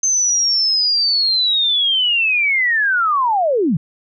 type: linear sweep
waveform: sine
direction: down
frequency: 6280 to 133.8 Hz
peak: -13 dBFS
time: 0.03-3.77 s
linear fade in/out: 5 ms
effects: none